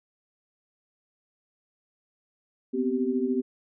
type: tone cluster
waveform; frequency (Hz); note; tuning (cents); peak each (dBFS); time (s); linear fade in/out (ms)
sine; 246.3 / 260 / 386.9; B3 / C4 / G4; -5 / -11 / -23; -28; 2.73-3.42; 20
effects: none